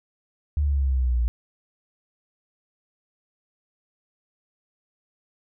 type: exponential sweep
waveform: sine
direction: down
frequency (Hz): 74.8 to 57.7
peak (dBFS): -19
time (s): 0.57-1.28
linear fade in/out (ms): 0
effects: none